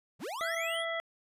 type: linear sweep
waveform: square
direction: up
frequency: 90.9 to 3516 Hz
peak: -37 dBFS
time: 0.19-0.85 s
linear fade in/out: 50 ms
type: harmonic tone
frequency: 663 Hz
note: E5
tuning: 10 cents sharp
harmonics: 1 / 2 / 3 / 5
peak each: -35 / -40 / -36 / -43 dBFS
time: 0.41-1 s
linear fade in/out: 0 ms
effects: resampled to 32000 Hz